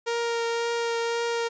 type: tone with vibrato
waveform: sawtooth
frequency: 466.2 Hz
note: A#4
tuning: in tune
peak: -21 dBFS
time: 0.06-1.49 s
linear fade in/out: 20 ms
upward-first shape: triangle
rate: 1.9 Hz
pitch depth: 12 cents each way
effects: resampled to 16000 Hz